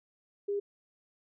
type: tone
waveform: sine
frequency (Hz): 404.7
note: G#4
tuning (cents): -45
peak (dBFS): -29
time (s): 0.48-0.6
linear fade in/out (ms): 10
effects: none